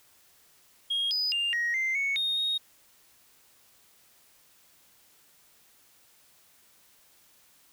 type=tone with pitch steps; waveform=sine; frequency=3263 / 4974 / 2801 / 1888 / 2083 / 2215 / 3702 / 3736 Hz; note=G#7 / D#8 / F7 / A#6 / C7 / C#7 / A#7 / A#7; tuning=-31 / -1 / +4 / +22 / -8 / -2 / -13 / +3 cents; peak=-24 dBFS; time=0.9-2.58 s; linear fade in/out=10 ms; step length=210 ms; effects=tanh soft clip ceiling -23 dBFS + white hiss -61 dBFS RMS until 7.72 s